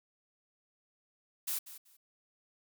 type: noise with echo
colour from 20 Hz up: blue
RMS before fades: -35 dBFS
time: 1.47-1.59 s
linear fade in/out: 10 ms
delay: 190 ms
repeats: 2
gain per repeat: -14 dB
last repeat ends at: 1.97 s
effects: none